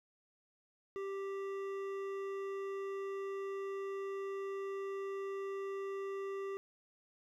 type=tone with hard clipping; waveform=sine; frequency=392 Hz; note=G4; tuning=in tune; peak=-40 dBFS; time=0.96-6.57 s; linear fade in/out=0 ms; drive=11 dB; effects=none